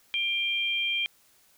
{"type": "tone pair together", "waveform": "sine", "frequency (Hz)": [2382, 3180], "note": ["D7", "G7"], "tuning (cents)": [24, 24], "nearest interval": "perfect fourth", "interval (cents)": 500, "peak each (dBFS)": -28, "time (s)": [0.14, 1.06], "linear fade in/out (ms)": 0, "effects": ["white hiss -62 dBFS RMS until 1.57 s"]}